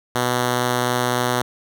5% pulse tone, 123.47 Hz, B2, in tune, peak -7 dBFS, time 0.15-1.42 s, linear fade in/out 5 ms, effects none

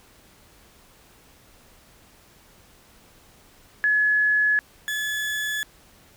sine / 35% pulse tone pair in turn, 1700 / 1713.8 Hz, G#6 / A6, +40 / -46 cents, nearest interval unison, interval 14 cents, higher second, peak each -17 / -23 dBFS, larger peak first, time 3.84-4.59 / 4.88-5.63 s, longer neither, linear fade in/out 0 ms, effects pink hiss -54 dBFS RMS until 6.16 s

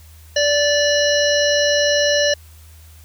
harmonic tone with a mistuned harmonic, 583 Hz, D5, 13 cents flat, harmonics 1 / 3 / 5 / 7 / 9 / 10, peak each -16 / -21 / -23 / -24 / -26 / -26 dBFS, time 0.36-2.34 s, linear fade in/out 5 ms, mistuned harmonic 9, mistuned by +45 cents, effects added 79 Hz sine -41 dBFS peak until 3.04 s + white hiss -50 dBFS RMS until 3.04 s

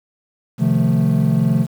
triangle chord, F dominant seventh, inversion second, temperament equal with one note detuned, 130.81 / 153.16 / 174.61 / 220 Hz, C3 / Eb3 / F3 / A3, 0 / -27 / 0 / 0 cents, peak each -16 dBFS, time 0.58-1.67 s, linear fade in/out 50 ms, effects tanh soft clip ceiling -5 dBFS + 7-bit

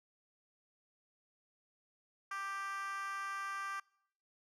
10% pulse tone with high-pass filter, 393 Hz, G4, 4 cents sharp, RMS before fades -41 dBFS, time 2.31-3.8 s, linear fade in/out 5 ms, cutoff 1300 Hz, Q 9.5, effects noise-tail reverb RT60 0.7 s tail -25 dB re dry + low-pass 11000 Hz 12 dB/octave

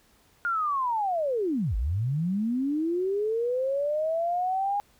sine linear two-way sweep, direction down then up, 1429 to 47 to 822 Hz, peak -24 dBFS, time 0.45-4.8 s, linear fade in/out 0 ms, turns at 1.76 s, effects pink hiss -62 dBFS RMS until 4.99 s

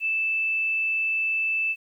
sine tone, 2637 Hz, E7, in tune, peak -22 dBFS, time 0-1.76 s, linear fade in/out 50 ms, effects 10-bit

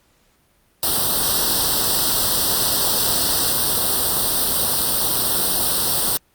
white noise with comb filter, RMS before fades -19 dBFS, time 0.83-6.17 s, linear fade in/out 0 ms, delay 0.22 ms, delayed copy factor +0.9, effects pink hiss -60 dBFS RMS until 6.34 s + Opus 48 kbps

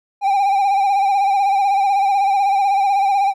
triangle tone with vibrato, 793 Hz, G5, 20 cents sharp, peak -11 dBFS, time 0.21-3.34 s, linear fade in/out 50 ms, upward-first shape sine, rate 16 Hz, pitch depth 53 cents each way, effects none

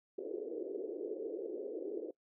pink band-pass noise, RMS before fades -41 dBFS, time 0.18-2.11 s, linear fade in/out 5 ms, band 340 to 480 Hz, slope 48 dB/octave, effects noise-tail reverb RT60 0.1 s tail -22 dB re dry

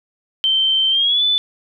sine tone with pitch glide, 3113 to 3494 Hz, G7 to A7, -13 to -13 cents, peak -13 dBFS, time 0.44-1.38 s, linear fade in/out 0 ms, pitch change +200 cents, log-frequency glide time 0.9-1.23 s, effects none

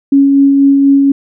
sine tone with tremolo, 277.2 Hz, C#4, in tune, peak -3 dBFS, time 0.12-1.12 s, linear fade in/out 5 ms, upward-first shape sine, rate 4.1 Hz, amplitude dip 25%, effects none

